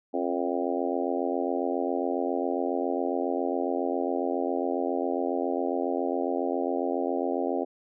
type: harmonic tone with a mistuned harmonic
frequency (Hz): 87.31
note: F2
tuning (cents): 0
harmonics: 3 / 4 / 5 / 6 / 7 / 8 / 9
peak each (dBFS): -31 / -32 / -33 / -34 / -34 / -35 / -36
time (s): 0.13-7.65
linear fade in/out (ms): 20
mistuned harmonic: 3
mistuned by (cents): +47
effects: none